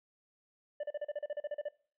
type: tone bursts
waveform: triangle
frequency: 589 Hz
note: D5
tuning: 5 cents sharp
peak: -32 dBFS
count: 13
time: 0.8-1.686 s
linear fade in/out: 5 ms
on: 34 ms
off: 37 ms
effects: noise-tail reverb RT60 0.4 s tail -19 dB re dry + resampled to 8000 Hz